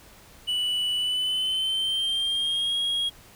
triangle tone with pitch glide, 2960 to 3284 Hz, F#7 to G#7, 0 to -20 cents, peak -22 dBFS, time 0.47-3.1 s, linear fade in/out 20 ms, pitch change +180 cents, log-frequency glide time 0.96-2.77 s, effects pink hiss -51 dBFS RMS until 3.35 s

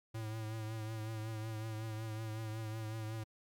square tone with vibrato, 110 Hz, A2, in tune, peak -40 dBFS, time 0.14-3.24 s, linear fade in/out 10 ms, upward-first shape triangle, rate 5.4 Hz, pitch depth 45 cents each way, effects Opus 48 kbps

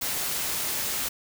white noise, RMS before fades -29 dBFS, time 0.01-1.09 s, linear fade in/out 10 ms, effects none

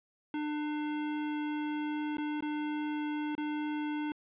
square tone with dropouts, 299.8 Hz, D4, 36 cents sharp, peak -33 dBFS, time 0.34-4.12 s, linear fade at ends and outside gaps 2 ms, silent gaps 2.17-2.182 / 2.407-2.424 / 3.352-3.379 s, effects resampled to 8000 Hz + 12-bit

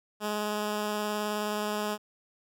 10% pulse tone with vibrato, 210 Hz, G#3, 19 cents sharp, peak -21 dBFS, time 0.2-1.98 s, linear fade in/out 50 ms, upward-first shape square, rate 19 Hz, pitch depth 8 cents each way, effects none

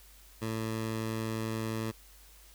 15% pulse tone, 111.4 Hz, A2, 22 cents sharp, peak -26 dBFS, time 0.41-1.92 s, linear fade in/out 20 ms, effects added 50 Hz sine -56 dBFS peak until 2.54 s + white hiss -58 dBFS RMS until 2.54 s

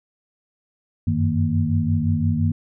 sine tone cluster, 92 / 97.8 / 156.7 / 232.6 Hz, F#2 / G2 / D#3 / A#3, -9 / -4 / +13 / -4 cents, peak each -23 dBFS, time 1.07-2.52 s, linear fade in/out 5 ms, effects none

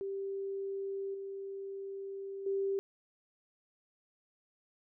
sine tone with level steps, 392 Hz, G4, in tune, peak -35 / -39 / -30 dBFS, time 0.01-2.79 s, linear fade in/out 0 ms, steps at 1.14 / 2.46 s, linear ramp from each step 5 ms, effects none

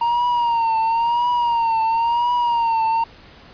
triangle tone with vibrato, 932.3 Hz, A#5, in tune, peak -14 dBFS, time 0.01-3.04 s, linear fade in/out 5 ms, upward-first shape triangle, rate 0.97 Hz, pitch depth 79 cents each way, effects pink hiss -45 dBFS RMS until 3.53 s + resampled to 11025 Hz

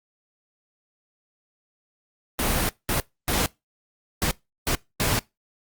pink noise bursts at uneven times, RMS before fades -23 dBFS, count 6, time 2.39-2.69 / 2.89-3 / 3.28-3.46 / 4.22-4.31 / 4.67-4.75 / 5-5.19 s, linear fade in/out 0 ms, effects noise-tail reverb RT60 0.2 s tail -22 dB re dry + Opus 32 kbps

